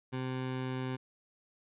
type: tone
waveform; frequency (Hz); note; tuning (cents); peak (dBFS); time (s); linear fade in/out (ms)
20% pulse; 129.3; C3; -20; -29; 0.12-0.97; 20
effects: resampled to 8000 Hz